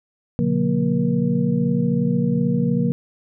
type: tone cluster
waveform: sine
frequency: 122 / 144.7 / 180.8 / 233.7 / 476.6 Hz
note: B2 / D3 / F#3 / A#3 / A#4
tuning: -21 / -25 / -40 / +5 / +38 cents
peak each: -28 / -23 / -21 / -21 / -28 dBFS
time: 0.39-2.92 s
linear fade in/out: 0 ms
effects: none